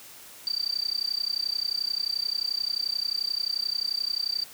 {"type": "tone with amplitude modulation", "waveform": "sine", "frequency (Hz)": 4645, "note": "D8", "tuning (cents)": -20, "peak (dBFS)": -22, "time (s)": [0.47, 4.44], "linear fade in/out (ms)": 0, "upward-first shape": "sine", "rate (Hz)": 31.4, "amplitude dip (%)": 100, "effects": ["white hiss -47 dBFS RMS until 4.53 s", "high-pass 60 Hz 12 dB/octave"]}